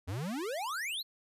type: exponential sweep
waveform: square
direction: up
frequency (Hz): 82.41 to 4364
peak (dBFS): -35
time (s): 0.07-1.03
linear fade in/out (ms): 20
effects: resampled to 32000 Hz